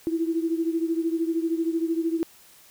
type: beating tone pair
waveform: sine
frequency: 326.7 / 339.7 Hz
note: E4 / F4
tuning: -15 / -48 cents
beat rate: 13 Hz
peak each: -24 / -28 dBFS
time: 0.07-2.23 s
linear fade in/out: 0 ms
effects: white hiss -53 dBFS RMS until 2.7 s